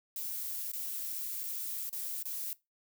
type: noise with dropouts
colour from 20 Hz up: violet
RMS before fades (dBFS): -38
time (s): 0.16-2.53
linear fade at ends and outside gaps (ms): 1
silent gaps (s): 0.717-0.734 / 1.434-1.438 / 1.894-1.928 / 2.227-2.254
effects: noise-tail reverb RT60 0.2 s tail -19 dB re dry